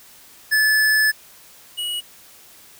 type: tone pair in turn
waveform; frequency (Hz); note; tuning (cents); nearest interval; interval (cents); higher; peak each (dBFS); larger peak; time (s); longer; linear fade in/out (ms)
square; 1732 / 2913; A6 / F#7; -28 / -28; major sixth; 900; second; -15 / -24; first; 0.51-1.12 / 1.77-2.01; first; 20
effects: white hiss -47 dBFS RMS until 2.79 s